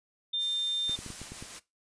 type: tone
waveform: sine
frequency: 3600 Hz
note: A7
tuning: 39 cents sharp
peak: -28 dBFS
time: 0.33-0.96 s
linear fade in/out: 10 ms
type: noise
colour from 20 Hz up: blue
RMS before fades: -44 dBFS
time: 0.38-1.25 s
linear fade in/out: 50 ms
type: noise with tremolo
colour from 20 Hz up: white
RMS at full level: -42 dBFS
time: 0.87-1.6 s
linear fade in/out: 20 ms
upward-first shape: triangle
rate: 6.2 Hz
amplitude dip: 35%
type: clicks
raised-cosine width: 3 ms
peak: -29 dBFS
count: 7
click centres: 0.895 / 0.99 / 1.063 / 1.103 / 1.216 / 1.32 / 1.425 s
effects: noise-tail reverb RT60 0.2 s tail -18 dB re dry + resampled to 22050 Hz